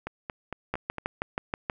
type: two click trains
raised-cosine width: 0.5 ms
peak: -13 / -18 dBFS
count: 7 / 5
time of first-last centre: 0.74-1.698 / 0.07-0.983 s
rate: 6.26 / 4.38 Hz
effects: none